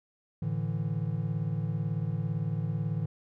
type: chord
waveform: triangle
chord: A suspended fourth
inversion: none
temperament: equal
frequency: 110 / 146.83 / 164.81 Hz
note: A2 / D3 / E3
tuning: 0 / 0 / 0 cents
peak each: -31 dBFS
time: 0.42-3.06 s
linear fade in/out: 5 ms
effects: none